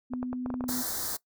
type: tone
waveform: sine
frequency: 250.6 Hz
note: B3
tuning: 25 cents sharp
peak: -31 dBFS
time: 0.1-0.83 s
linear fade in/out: 20 ms
type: clicks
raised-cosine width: 1 ms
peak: -22 dBFS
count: 9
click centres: 0.136 / 0.229 / 0.33 / 0.461 / 0.503 / 0.541 / 0.608 / 0.64 / 0.692 s
type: band-stop noise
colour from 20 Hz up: white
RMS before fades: -33 dBFS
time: 0.68-1.17 s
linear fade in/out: 10 ms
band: 1800 to 3900 Hz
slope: 48 dB/octave
effects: noise-tail reverb RT60 0.1 s tail -20 dB re dry